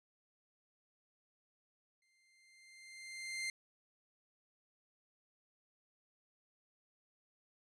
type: tone with exponential growth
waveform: sawtooth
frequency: 2093 Hz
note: C7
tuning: in tune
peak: -33 dBFS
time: 2.02-3.5 s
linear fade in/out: 2 ms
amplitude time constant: 320 ms
effects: resampled to 24000 Hz